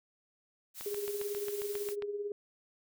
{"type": "noise", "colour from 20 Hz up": "blue", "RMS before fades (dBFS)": -44, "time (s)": [0.74, 1.96], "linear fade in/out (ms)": 50}
{"type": "click train", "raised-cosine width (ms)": 0.3, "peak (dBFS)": -27, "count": 10, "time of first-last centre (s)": [0.81, 2.023], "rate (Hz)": 7.42}
{"type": "tone with tremolo", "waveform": "sine", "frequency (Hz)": 410, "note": "G#4", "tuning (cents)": -22, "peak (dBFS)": -32, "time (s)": [0.86, 2.32], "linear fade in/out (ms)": 2, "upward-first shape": "sine", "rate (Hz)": 18, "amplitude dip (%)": 55}
{"effects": []}